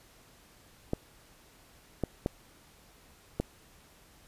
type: clicks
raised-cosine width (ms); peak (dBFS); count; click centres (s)
2; -15; 4; 0.934 / 2.037 / 2.261 / 3.4
effects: pink hiss -59 dBFS RMS until 4.27 s + resampled to 32000 Hz